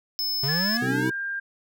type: tone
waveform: square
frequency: 5220 Hz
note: E8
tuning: 18 cents flat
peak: -25 dBFS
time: 0.19-0.77 s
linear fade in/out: 0 ms
type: linear sweep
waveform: square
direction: up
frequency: 129.8 to 329.3 Hz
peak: -27 dBFS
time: 0.43-1.1 s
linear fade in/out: 5 ms
type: tone with pitch glide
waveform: sine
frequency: 1713 to 1598.3 Hz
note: A6 to G6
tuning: -47 to +33 cents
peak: -27 dBFS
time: 0.48-1.4 s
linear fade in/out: 10 ms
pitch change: -120 cents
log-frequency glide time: 0.73-0.95 s
type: harmonic tone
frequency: 63.8 Hz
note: C2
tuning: 43 cents flat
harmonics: 2 / 3 / 4 / 5 / 6 / 7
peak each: -29 / -33 / -31 / -35 / -34 / -34 dBFS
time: 0.81-1.11 s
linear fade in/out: 20 ms
effects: none